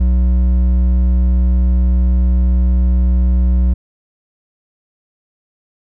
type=tone with hard clipping; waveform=triangle; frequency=61.74 Hz; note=B1; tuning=in tune; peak=-11 dBFS; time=0-3.74 s; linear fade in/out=10 ms; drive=10 dB; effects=none